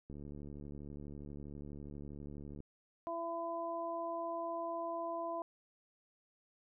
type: click train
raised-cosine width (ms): 3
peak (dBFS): -36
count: 182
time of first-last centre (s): 0.1-2.603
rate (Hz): 72.3
type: harmonic tone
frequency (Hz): 336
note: E4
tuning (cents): +33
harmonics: 1 / 2 / 3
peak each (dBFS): -45 / -39 / -42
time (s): 3.07-5.42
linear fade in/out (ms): 0
effects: none